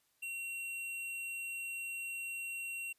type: tone with hard clipping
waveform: sine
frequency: 2738 Hz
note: F7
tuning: 35 cents flat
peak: -40 dBFS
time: 0.22-2.93 s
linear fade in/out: 10 ms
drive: 14 dB
effects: white hiss -75 dBFS RMS until 2.98 s + resampled to 32000 Hz